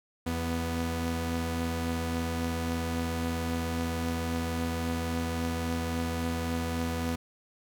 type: tone pair together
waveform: sawtooth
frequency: 83.52 / 246.9 Hz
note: E2 / B3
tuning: +23 / 0 cents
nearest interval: octave + perfect fifth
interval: 1877 cents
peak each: -28 dBFS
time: 0.26-7.16 s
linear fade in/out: 10 ms
effects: none